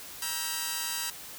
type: chord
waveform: 5% pulse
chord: E diminished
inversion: second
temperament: just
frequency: 949.3 / 1318.5 / 1582.2 Hz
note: Bb5 / E6 / G6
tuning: +31 / 0 / +16 cents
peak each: -23 / -26 / -25 dBFS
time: 0.22-1.1 s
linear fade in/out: 2 ms
effects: white hiss -44 dBFS RMS until 1.38 s